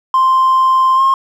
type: tone with pitch glide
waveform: triangle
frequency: 1046.5 to 1071.6 Hz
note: C6 to C6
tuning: 0 to +41 cents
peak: -5 dBFS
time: 0.14-1.14 s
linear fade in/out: 2 ms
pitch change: +41 cents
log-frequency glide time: 0.96-1.01 s
effects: tanh soft clip ceiling -4 dBFS